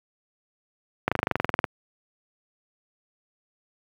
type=slowing click train; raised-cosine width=0.5 ms; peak=-6 dBFS; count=14; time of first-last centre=1.08-1.642 s; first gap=36 ms; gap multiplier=1.03; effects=high-pass 80 Hz 12 dB/octave + 8-bit